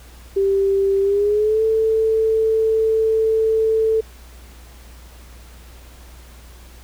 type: tone with pitch glide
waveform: sine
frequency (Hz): 392 to 442.6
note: G4 to A4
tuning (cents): 0 to +10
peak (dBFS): -14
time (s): 0.36-4.01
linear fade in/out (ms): 10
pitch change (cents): +210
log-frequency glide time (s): 1.01-1.63
effects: added 60 Hz sine -40 dBFS peak until 6.83 s + pink hiss -47 dBFS RMS until 6.83 s